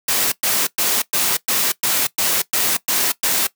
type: noise bursts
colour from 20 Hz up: white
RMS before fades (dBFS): -18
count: 10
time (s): 0.08-3.47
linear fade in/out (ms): 5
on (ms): 240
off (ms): 110
effects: noise-tail reverb RT60 0.1 s tail -18 dB re dry + high-pass 150 Hz 12 dB/octave